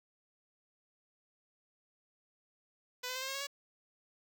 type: tone with pitch steps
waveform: 5% pulse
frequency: 498.6 / 508.8 / 519.2 / 529.8 / 540.6 / 551.6 / 562.9 Hz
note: B4 / C5 / C5 / C5 / C#5 / C#5 / C#5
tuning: +16 / -48 / -13 / +22 / -44 / -9 / +26 cents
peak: -26 dBFS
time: 3.03-3.471 s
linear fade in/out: 10 ms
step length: 63 ms
effects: none